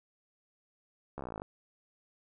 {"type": "slowing click train", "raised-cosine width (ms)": 1, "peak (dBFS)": -26, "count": 15, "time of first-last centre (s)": [1.18, 1.419], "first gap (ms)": 14, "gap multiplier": 1.03, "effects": []}